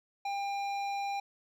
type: tone with hard clipping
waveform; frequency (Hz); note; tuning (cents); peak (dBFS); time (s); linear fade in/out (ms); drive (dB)
sine; 799; G5; +33; -34; 0.25-1.2; 5; 12
effects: none